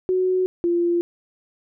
sine tone pair in turn, 370 / 345.2 Hz, F#4 / F4, 0 / -20 cents, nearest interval minor second, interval 120 cents, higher first, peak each -17 / -17 dBFS, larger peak neither, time 0.09-0.46 / 0.64-1.01 s, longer neither, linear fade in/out 0 ms, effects none

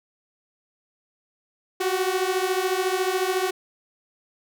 sawtooth beating tone pair, 366.3 / 380.3 Hz, F#4 / F#4, -17 / +48 cents, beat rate 14 Hz, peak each -21 dBFS, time 1.8-3.51 s, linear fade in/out 10 ms, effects none

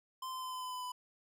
square tone with pitch steps, 1037 / 1030.4 / 1023.9 / 1017.4 / 1011 / 1004.6 / 998.2 Hz, C6 / C6 / C6 / C6 / B5 / B5 / B5, -16 / -27 / -38 / -49 / +40 / +29 / +18 cents, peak -40 dBFS, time 0.22-0.92 s, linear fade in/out 5 ms, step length 100 ms, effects none

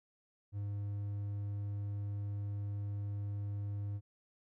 triangle tone, 101.7 Hz, G#2, 36 cents flat, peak -34 dBFS, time 0.52-4.01 s, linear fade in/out 50 ms, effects none

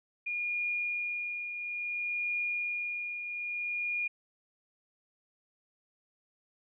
sine tone with tremolo, 2429 Hz, D#7, 42 cents flat, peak -29 dBFS, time 0.26-4.08 s, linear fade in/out 10 ms, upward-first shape triangle, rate 0.59 Hz, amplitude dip 55%, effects none

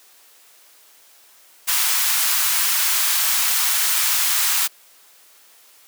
white high-pass noise, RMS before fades -19 dBFS, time 1.67-4.68 s, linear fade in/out 20 ms, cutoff 890 Hz, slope 24 dB/octave, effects white hiss -51 dBFS RMS until 5.87 s + high-pass 400 Hz 12 dB/octave

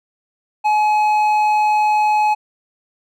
sine tone with hard clipping, 848 Hz, G#5, 36 cents sharp, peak -14 dBFS, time 0.64-2.35 s, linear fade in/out 20 ms, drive 6 dB, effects none

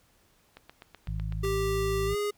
click train, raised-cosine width 0.3 ms, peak -29 dBFS, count 8, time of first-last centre 0.57-1.449 s, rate 7.96 Hz
harmonic tone, 52.9 Hz, G#1, 33 cents sharp, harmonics 1 / 2 / 3, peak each -32 / -35 / -37 dBFS, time 1.07-2.15 s, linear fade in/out 10 ms
square tone with pitch glide, 392 to 412.9 Hz, G4 to G#4, 0 to -10 cents, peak -28 dBFS, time 1.43-2.31 s, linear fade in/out 10 ms, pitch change +90 cents, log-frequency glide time 2.06-2.16 s
effects pink hiss -65 dBFS RMS until 2.37 s

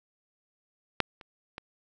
clicks, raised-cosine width 0.3 ms, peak -6 / -30 / -22 dBFS, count 3, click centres 1.003 / 1.212 / 1.581 s, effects none

